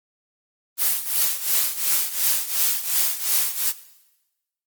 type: noise with tremolo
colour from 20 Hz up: blue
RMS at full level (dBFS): -18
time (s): 0.77-3.73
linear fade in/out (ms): 50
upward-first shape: triangle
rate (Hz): 2.8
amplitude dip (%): 85
effects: noise-tail reverb RT60 1.0 s tail -17 dB re dry + Opus 24 kbps